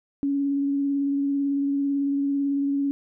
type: tone with vibrato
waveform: sine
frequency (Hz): 280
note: C#4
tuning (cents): +18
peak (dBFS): -21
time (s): 0.23-2.91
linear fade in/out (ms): 0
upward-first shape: sine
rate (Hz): 18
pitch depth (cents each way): 16
effects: none